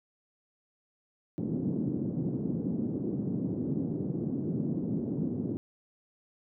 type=band-pass noise; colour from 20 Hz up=white; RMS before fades=-32 dBFS; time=1.38-5.57 s; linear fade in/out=0 ms; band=130 to 300 Hz; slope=24 dB/octave; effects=none